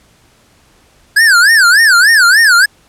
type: tone with vibrato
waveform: square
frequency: 1600 Hz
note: G6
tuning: 35 cents sharp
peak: -5 dBFS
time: 1.16-2.66 s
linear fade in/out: 10 ms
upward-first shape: sine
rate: 3.4 Hz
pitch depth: 250 cents each way
effects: pink hiss -49 dBFS RMS until 2.88 s + low-pass 11000 Hz 12 dB/octave